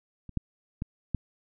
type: clicks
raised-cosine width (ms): 5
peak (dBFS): -30 / -15 / -19 / -15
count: 4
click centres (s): 0.293 / 0.373 / 0.821 / 1.147
effects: none